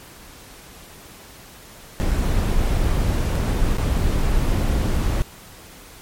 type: noise with dropouts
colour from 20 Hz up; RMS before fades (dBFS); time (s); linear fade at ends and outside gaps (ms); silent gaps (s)
brown; -19; 2-5.22; 0; 2.111-2.116 / 3.355-3.359 / 3.769-3.784
effects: pink hiss -43 dBFS RMS until 6.01 s + MP3 64 kbps